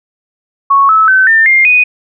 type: tone with pitch steps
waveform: sine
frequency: 1107 / 1301.3 / 1529.8 / 1798.3 / 2114 / 2485 Hz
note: C#6 / E6 / G6 / A6 / C7 / D#7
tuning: -3 / -23 / -43 / +37 / +17 / -3 cents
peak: -4 dBFS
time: 0.7-1.84 s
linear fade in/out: 10 ms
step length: 190 ms
effects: none